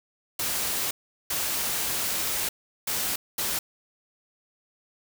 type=noise bursts at uneven times; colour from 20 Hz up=white; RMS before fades=-28 dBFS; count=4; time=0.39-0.91 / 1.3-2.49 / 2.87-3.16 / 3.38-3.59 s; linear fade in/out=5 ms; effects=none